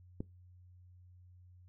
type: click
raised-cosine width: 3 ms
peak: -25 dBFS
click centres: 0.205 s
effects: noise-tail reverb RT60 0.2 s tail -21 dB re dry + added 90 Hz sine -56 dBFS peak until 1.68 s